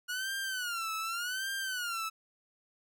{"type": "tone with vibrato", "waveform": "sawtooth", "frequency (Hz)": 1441, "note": "F#6", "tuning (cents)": -46, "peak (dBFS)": -30, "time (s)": [0.08, 2.1], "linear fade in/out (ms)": 20, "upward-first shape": "sine", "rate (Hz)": 0.86, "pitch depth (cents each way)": 170, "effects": []}